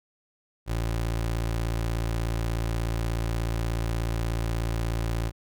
25% pulse tone, 56.6 Hz, A1, 50 cents sharp, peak -22 dBFS, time 0.66-5.32 s, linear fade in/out 50 ms, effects none

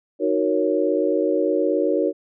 sine chord, D# minor seventh, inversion none, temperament equal, 311.1 / 370 / 466.2 / 554.4 Hz, D#4 / F#4 / A#4 / C#5, 0 / 0 / 0 / 0 cents, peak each -23 dBFS, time 0.19-2.13 s, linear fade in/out 50 ms, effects none

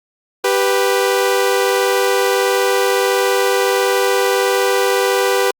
sawtooth tone pair together, 392 / 493.5 Hz, G4 / B4, 0 / -1 cents, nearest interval major third, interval 399 cents, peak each -12 dBFS, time 0.44-5.51 s, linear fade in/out 5 ms, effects Opus 48 kbps

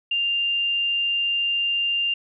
sine tone, 2794 Hz, F7, in tune, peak -20 dBFS, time 0.11-2.14 s, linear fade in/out 5 ms, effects none

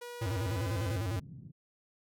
sawtooth tone with pitch glide, 482.9 to 508.4 Hz, B4 to C5, -39 to -50 cents, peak -38 dBFS, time 0.01-0.98 s, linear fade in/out 10 ms, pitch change +89 cents, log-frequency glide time 0.44-0.69 s
square tone with vibrato, 101.4 Hz, G#2, 41 cents flat, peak -32 dBFS, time 0.21-1.2 s, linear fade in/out 10 ms, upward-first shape square, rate 10 Hz, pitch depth 190 cents each way
white band-pass noise, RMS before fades -49 dBFS, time 0.44-1.52 s, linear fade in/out 20 ms, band 100 to 180 Hz, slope 24 dB/octave
effects none

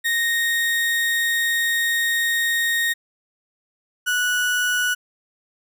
35% pulse tone pair in turn, 1859 / 1472.5 Hz, A#6 / F#6, -5 / -9 cents, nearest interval major third, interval 404 cents, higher first, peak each -17 dBFS, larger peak neither, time 0.04-2.94 / 4.06-4.95 s, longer first, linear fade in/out 20 ms, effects none

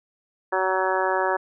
harmonic tone, 188 Hz, F#3, 28 cents sharp, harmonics 2 / 3 / 4 / 5 / 6 / 7 / 8 / 9, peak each -27 / -27 / -28 / -26 / -32 / -32 / -33 / -29 dBFS, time 0.52-1.37 s, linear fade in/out 10 ms, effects none

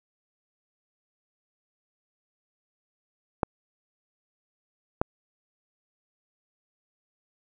clicks, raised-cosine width 1 ms, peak -8 dBFS, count 2, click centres 3.432 / 5.015 s, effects none

